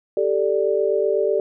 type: chord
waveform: sine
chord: G suspended second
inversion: none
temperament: equal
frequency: 392 / 440 / 587.3 Hz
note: G4 / A4 / D5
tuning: 0 / 0 / 0 cents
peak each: -21 / -21 / -22 dBFS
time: 0.17-1.4 s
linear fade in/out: 2 ms
effects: none